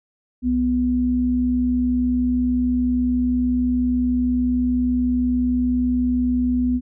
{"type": "tone pair together", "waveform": "sine", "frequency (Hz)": [62.1, 248.4], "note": ["B1", "B3"], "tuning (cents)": [10, 10], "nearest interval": "2 octaves", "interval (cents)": 2400, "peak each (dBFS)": [-26, -17], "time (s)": [0.42, 6.81], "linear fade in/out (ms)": 50, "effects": []}